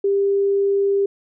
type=tone; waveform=sine; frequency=397.5 Hz; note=G4; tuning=24 cents sharp; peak=-15 dBFS; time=0.04-1.06 s; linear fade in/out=5 ms; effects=none